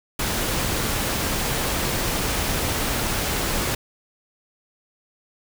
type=noise; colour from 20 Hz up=pink; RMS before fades=-24 dBFS; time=0.19-3.75 s; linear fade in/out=5 ms; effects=none